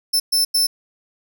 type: tone bursts at uneven times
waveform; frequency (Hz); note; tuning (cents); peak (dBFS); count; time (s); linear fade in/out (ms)
sawtooth; 5300; E8; +9; -12; 3; 0.13-0.2 / 0.32-0.45 / 0.54-0.67; 10
effects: none